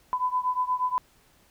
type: beating tone pair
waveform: sine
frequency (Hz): 1001 / 1009.4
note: B5 / B5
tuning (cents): +23 / +38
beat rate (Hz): 8.4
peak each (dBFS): -26 / -28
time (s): 0.13-0.98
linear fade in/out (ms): 0
effects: pink hiss -61 dBFS RMS until 1.5 s